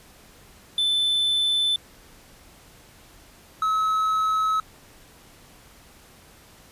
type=tone pair in turn; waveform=triangle; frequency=3521 / 1288 Hz; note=A7 / E6; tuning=0 / -41 cents; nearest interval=octave + perfect fourth; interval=1741 cents; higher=first; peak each=-18 dBFS; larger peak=neither; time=0.78-1.76 / 3.62-4.6 s; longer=neither; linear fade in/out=2 ms; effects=pink hiss -51 dBFS RMS until 6.71 s + resampled to 32000 Hz